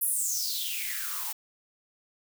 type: noise with high-pass filter sweep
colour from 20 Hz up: blue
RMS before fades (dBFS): -31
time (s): 0.01-1.33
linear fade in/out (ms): 10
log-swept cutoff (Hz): 12000 to 800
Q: 7.4
effects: none